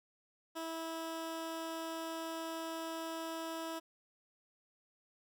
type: tone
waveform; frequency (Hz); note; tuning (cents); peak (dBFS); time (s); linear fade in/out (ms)
15% pulse; 326.3; E4; -18; -33; 0.55-3.8; 20
effects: none